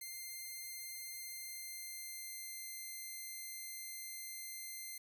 5% pulse tone with pitch glide, 2098 to 2084 Hz, C7 to C7, +4 to -7 cents, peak -35 dBFS, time 0.01-4.98 s, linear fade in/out 5 ms, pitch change -11 cents, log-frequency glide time 1.24-2.71 s, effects none

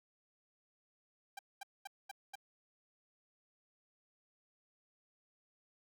sawtooth tone bursts, 790 Hz, G5, 13 cents sharp, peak -40 dBFS, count 5, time 1.37-2.355 s, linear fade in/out 5 ms, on 21 ms, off 220 ms, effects none

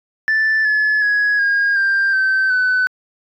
sine tone with pitch steps, 1760 / 1714.8 / 1670.8 / 1628 / 1586.2 / 1545.5 / 1505.8 Hz, A6 / A6 / G#6 / G#6 / G6 / G6 / F#6, 0 / -45 / +10 / -35 / +20 / -25 / +30 cents, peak -11 dBFS, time 0.28-2.87 s, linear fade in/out 0 ms, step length 370 ms, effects tanh soft clip ceiling -11 dBFS

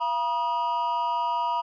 triangle tone with amplitude modulation, 960 Hz, B5, 49 cents flat, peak -18 dBFS, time 0-1.62 s, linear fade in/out 20 ms, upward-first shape sine, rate 275 Hz, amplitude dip 80%, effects resampled to 11025 Hz

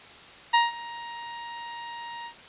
sawtooth tone with ADSR envelope, 940 Hz, A#5, 14 cents sharp, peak -12 dBFS, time 0.53-2.34 s, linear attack 14 ms, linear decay 170 ms, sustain -20 dB, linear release 80 ms, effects white hiss -47 dBFS RMS until 2.48 s + resampled to 8000 Hz

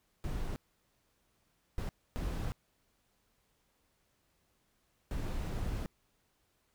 brown noise bursts at uneven times, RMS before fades -36 dBFS, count 4, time 0.24-0.56 / 1.78-1.89 / 2.16-2.52 / 5.11-5.86 s, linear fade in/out 0 ms, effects pink hiss -75 dBFS RMS until 6.74 s

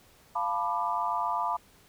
sine chord, B half-diminished seventh, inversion second, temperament equal with one note detuned, 698.5 / 880 / 987.8 / 1186.9 Hz, F5 / A5 / B5 / D6, 0 / 0 / 0 / +18 cents, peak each -34 / -33 / -30 / -33 dBFS, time 0.35-1.57 s, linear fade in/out 10 ms, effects pink hiss -59 dBFS RMS until 1.88 s

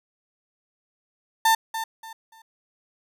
35% pulse tone with echo, 895 Hz, A5, 29 cents sharp, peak -14 dBFS, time 1.45-1.55 s, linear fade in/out 5 ms, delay 290 ms, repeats 3, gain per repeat -11 dB, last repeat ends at 2.42 s, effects none

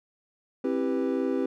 triangle chord, C major seventh, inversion none, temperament equal with one note detuned, 265.7 / 329.6 / 392 / 493.9 Hz, C4 / E4 / G4 / B4, +27 / 0 / 0 / 0 cents, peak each -26 / -30 / -28 / -30 dBFS, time 0.64-1.46 s, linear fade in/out 5 ms, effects none

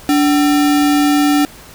sine tone with sample-and-hold, 290.7 Hz, D4, 18 cents flat, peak -9 dBFS, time 0.09-1.45 s, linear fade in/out 0 ms, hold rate 1050 Hz, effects pink hiss -38 dBFS RMS until 1.74 s

